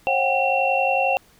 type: tone cluster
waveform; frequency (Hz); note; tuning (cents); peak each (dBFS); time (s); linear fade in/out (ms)
sine; 539 / 732 / 783 / 2723; C#5 / F#5 / G5 / F7; -49 / -19 / -2 / -44; -23; 0.07-1.17; 0
effects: pink hiss -55 dBFS RMS until 1.39 s